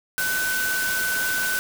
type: tone in noise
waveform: sine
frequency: 1509 Hz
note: F#6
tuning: 34 cents sharp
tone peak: -23 dBFS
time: 0.18-1.59 s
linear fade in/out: 0 ms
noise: white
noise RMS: -28 dBFS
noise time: 0.18-1.59 s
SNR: +2 dB
effects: none